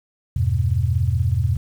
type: chord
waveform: sine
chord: E minor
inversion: none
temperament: just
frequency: 82.41 / 98.89 / 123.61 Hz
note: E2 / G2 / B2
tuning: 0 / +16 / +2 cents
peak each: -21 dBFS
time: 0.36-1.57 s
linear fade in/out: 5 ms
effects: 8-bit